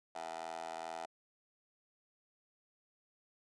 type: tone with high-pass filter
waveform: 15% pulse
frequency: 82.41 Hz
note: E2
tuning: in tune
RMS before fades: -44 dBFS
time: 0.15-1.06 s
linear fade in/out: 5 ms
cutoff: 670 Hz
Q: 4.5
effects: resampled to 22050 Hz